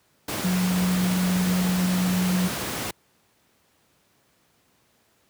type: tone in noise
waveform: sine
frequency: 182.3 Hz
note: F#3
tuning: 25 cents flat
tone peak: -20 dBFS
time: 0.44-2.48 s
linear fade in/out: 5 ms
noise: pink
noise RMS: -29 dBFS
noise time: 0.28-2.91 s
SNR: +6 dB
effects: pink hiss -64 dBFS RMS until 5.29 s + high-pass 100 Hz 12 dB/octave